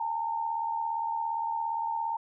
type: tone pair together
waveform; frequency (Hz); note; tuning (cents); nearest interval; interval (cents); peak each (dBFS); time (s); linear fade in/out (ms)
sine; 834 / 911.4; G#5 / A#5; +7 / -39; major second; 154; -36 / -29; 0-2.17; 5
effects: none